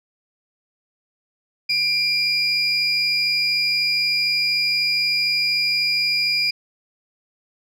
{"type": "tone pair together", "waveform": "sine", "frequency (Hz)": [2375, 4898], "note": ["D7", "D#8"], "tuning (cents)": [19, -28], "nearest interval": "octave + minor second", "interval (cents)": 1253, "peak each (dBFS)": [-20, -18], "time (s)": [1.69, 6.51], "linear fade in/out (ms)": 10, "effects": ["tanh soft clip ceiling -13 dBFS"]}